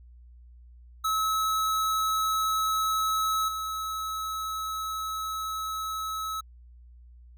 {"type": "tone with level steps", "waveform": "square", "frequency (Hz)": 1293, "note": "E6", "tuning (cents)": -34, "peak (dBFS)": [-25, -31], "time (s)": [1.04, 6.41], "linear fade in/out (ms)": 10, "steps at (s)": 3.48, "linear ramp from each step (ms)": 5, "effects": ["added 60 Hz sine -48 dBFS peak until 7.37 s"]}